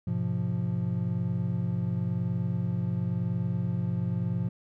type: chord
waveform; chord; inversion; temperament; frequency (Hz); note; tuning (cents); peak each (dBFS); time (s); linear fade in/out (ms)
triangle; F diminished; first; just; 104.77 / 125.72 / 174.61; Ab2 / Cb3 / F3; +16 / +31 / 0; -30 / -29 / -28; 0.07-4.49; 5
effects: none